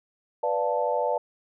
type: chord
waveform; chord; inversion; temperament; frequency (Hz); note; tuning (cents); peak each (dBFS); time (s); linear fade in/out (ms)
sine; B half-diminished seventh; none; equal; 493.9 / 587.3 / 698.5 / 880; B4 / D5 / F5 / A5; 0 / 0 / 0 / 0; -28 / -27 / -31 / -28; 0.43-1.18; 5
effects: none